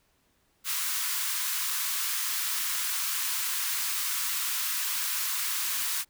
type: high-pass noise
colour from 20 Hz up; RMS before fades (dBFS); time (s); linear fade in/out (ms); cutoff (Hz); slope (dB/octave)
white; -30; 0.64-6.05; 50; 980; 48
effects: pink hiss -69 dBFS RMS until 6.09 s